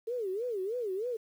sine tone with vibrato, 430.7 Hz, A4, 37 cents flat, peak -31 dBFS, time 0.07-1.17 s, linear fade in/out 10 ms, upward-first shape sine, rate 3.2 Hz, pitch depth 260 cents each way, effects 10-bit

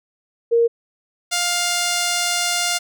sine / 5% pulse tone pair in turn, 466.2 / 703 Hz, A#4 / F5, 0 / +11 cents, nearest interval perfect fifth, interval 711 cents, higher second, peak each -12 / -7 dBFS, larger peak second, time 0.51-0.68 / 1.31-2.79 s, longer second, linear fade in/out 20 ms, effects none

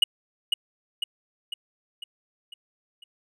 triangle tone with echo, 2900 Hz, F#7, 35 cents flat, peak -12 dBFS, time 0.02-0.04 s, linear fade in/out 5 ms, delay 500 ms, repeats 6, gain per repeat -5 dB, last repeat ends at 3.04 s, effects none

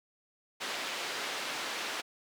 white band-pass noise, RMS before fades -37 dBFS, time 0.6-2.02 s, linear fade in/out 20 ms, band 320 to 3600 Hz, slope 12 dB/octave, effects none

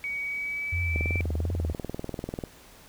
sine tone with pitch glide, 2256 to 2330 Hz, C#7 to D7, +30 to -14 cents, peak -29 dBFS, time 0.04-1.21 s, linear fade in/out 0 ms, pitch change +56 cents, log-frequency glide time 0.19-1.07 s
sine tone with vibrato, 82.41 Hz, E2, in tune, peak -26 dBFS, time 0.72-1.73 s, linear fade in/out 10 ms, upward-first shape triangle, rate 2.8 Hz, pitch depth 110 cents each way
click train, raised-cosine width 2 ms, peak -19 dBFS, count 31, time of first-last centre 0.96-2.438 s, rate 20.3 Hz
effects pink hiss -52 dBFS RMS until 2.88 s

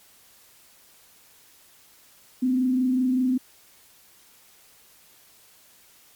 sine tone with frequency modulation, 255.4 Hz, C4, 42 cents flat, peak -19 dBFS, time 2.42-3.38 s, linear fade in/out 10 ms, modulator 25.2 Hz, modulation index 0.34, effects white hiss -55 dBFS RMS until 6.15 s + MP3 96 kbps

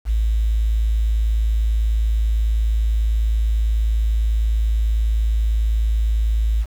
sine tone with quantisation, 54.6 Hz, A1, 13 cents flat, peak -15 dBFS, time 0.05-6.66 s, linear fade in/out 50 ms, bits 7, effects none

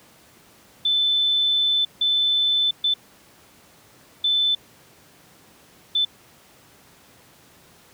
sine tone bursts at uneven times, 3520 Hz, A7, in tune, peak -17 dBFS, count 5, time 0.85-1.85 / 2.01-2.71 / 2.84-2.94 / 4.24-4.55 / 5.95-6.05 s, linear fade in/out 5 ms, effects pink hiss -52 dBFS RMS until 7.93 s + high-pass 100 Hz 12 dB/octave

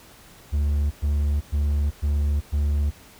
triangle tone bursts, 72.8 Hz, D2, 15 cents flat, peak -17 dBFS, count 5, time 0.52-2.91 s, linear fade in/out 20 ms, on 390 ms, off 110 ms, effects pink hiss -49 dBFS RMS until 3.19 s

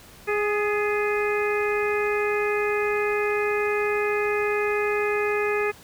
harmonic tone with a mistuned harmonic, 415.3 Hz, G#4, in tune, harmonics 1 / 2 / 3 / 4 / 5 / 6, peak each -23 / -33 / -31 / -32 / -32 / -31 dBFS, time 0.27-5.72 s, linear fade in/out 20 ms, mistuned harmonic 4, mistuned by +36 cents, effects pink hiss -48 dBFS RMS until 5.83 s

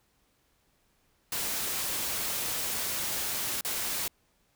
white noise with dropouts, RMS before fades -32 dBFS, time 1.32-4.08 s, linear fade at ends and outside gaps 2 ms, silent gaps 3.61-3.648 s, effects pink hiss -70 dBFS RMS until 4.55 s

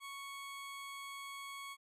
20% pulse tone, 1108.7 Hz, C#6, in tune, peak -40 dBFS, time 0-1.77 s, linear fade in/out 50 ms, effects resampled to 32000 Hz

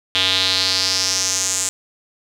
square tone with band-pass filter sweep, 94 Hz, F#2, 28 cents sharp, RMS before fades -19 dBFS, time 0.15-1.69 s, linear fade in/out 0 ms, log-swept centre 3400 to 7500 Hz, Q 4.2, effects none

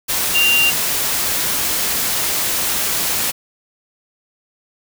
sine tone in noise, 2783 Hz, F7, 7 cents flat, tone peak -12 dBFS, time 0.34-0.71 s, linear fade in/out 20 ms, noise white, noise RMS -19 dBFS, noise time 0.08-3.32 s, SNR +4 dB, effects none

